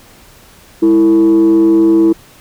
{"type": "tone with frequency modulation", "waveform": "sine", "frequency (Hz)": 329.6, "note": "E4", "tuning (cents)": 0, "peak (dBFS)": -4, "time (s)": [0.82, 2.13], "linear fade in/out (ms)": 10, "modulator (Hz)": 124, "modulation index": 0.39, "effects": ["tanh soft clip ceiling -3 dBFS", "pink hiss -42 dBFS RMS until 2.4 s"]}